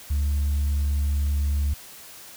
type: tone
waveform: sine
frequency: 71.8 Hz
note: D2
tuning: 39 cents flat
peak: -18 dBFS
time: 0.1-1.74 s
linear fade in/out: 10 ms
effects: tanh soft clip ceiling -19 dBFS + white hiss -44 dBFS RMS until 2.36 s